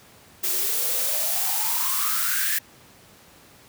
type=noise with high-pass filter sweep; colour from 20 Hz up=blue; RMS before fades=-24 dBFS; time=0.43-2.59 s; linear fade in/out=10 ms; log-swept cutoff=340 to 1800 Hz; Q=9.5; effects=pink hiss -51 dBFS RMS until 3.68 s + high-pass 80 Hz 12 dB/octave